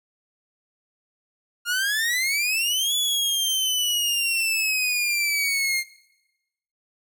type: exponential two-way sweep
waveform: sawtooth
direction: up then down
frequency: 1396.9 to 3441 to 2111 Hz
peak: -18 dBFS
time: 1.65-5.84 s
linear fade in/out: 50 ms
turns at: 2.95 s
effects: noise-tail reverb RT60 1.0 s tail -21 dB re dry